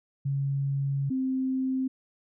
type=tone pair in turn; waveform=sine; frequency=138.59 / 261.6 Hz; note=C#3 / C4; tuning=0 / 0 cents; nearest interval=major seventh; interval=1100 cents; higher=second; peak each=-25 dBFS; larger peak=neither; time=0.25-1.1 / 1.1-1.88 s; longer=first; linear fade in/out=10 ms; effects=none